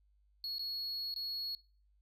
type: tone with dropouts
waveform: triangle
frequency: 4340 Hz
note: C#8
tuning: 37 cents flat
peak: -36 dBFS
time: 0.44-1.55 s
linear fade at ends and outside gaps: 1 ms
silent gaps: 0.583-0.593 / 1.141-1.161 s
effects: noise-tail reverb RT60 0.4 s tail -22 dB re dry + added 50 Hz sine -67 dBFS peak until 2.01 s